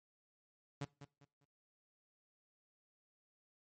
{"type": "tone with echo", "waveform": "sawtooth", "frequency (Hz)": 142.1, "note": "C#3", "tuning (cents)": 43, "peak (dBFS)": -35, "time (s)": [0.81, 0.85], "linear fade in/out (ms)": 5, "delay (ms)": 200, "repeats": 3, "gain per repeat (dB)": -11, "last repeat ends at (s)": 1.45, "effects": ["noise-tail reverb RT60 0.3 s tail -22 dB re dry", "MP3 32 kbps"]}